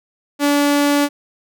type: tone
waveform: sawtooth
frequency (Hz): 287.9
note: D4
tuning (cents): -34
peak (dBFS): -9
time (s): 0.39-1.09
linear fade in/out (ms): 50
effects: none